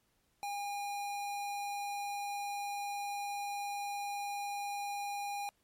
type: tone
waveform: square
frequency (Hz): 811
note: G#5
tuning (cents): -41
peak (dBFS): -37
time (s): 0.43-5.49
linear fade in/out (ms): 0
effects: pink hiss -75 dBFS RMS until 5.63 s + MP3 64 kbps